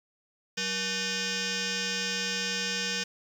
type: tone with frequency modulation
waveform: sine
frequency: 1519 Hz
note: F#6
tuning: 45 cents sharp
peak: -28 dBFS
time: 0.57-3.04 s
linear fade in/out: 10 ms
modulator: 665 Hz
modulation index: 7.3
effects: 9-bit